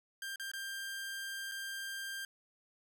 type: tone with dropouts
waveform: sawtooth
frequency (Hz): 1589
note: G6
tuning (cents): +23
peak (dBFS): -36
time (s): 0.22-2.25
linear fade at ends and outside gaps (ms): 2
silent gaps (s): 0.359-0.397 / 0.516-0.535 / 1.515-1.518
effects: none